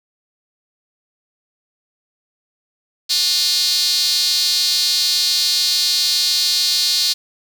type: tone with high-pass filter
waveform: square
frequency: 163.5 Hz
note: E3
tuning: 14 cents flat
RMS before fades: -17 dBFS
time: 3.09-7.14 s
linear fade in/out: 20 ms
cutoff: 4300 Hz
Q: 5.7
effects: 7-bit